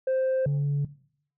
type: tone pair in turn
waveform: sine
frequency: 523.3 / 143 Hz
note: C5 / D3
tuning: 0 / -46 cents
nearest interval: octave + minor seventh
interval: 2246 cents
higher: first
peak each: -20 dBFS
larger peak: neither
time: 0.07-0.46 / 0.46-0.85 s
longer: neither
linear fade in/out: 5 ms
effects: noise-tail reverb RT60 0.6 s tail -19 dB re dry + tanh soft clip ceiling -21 dBFS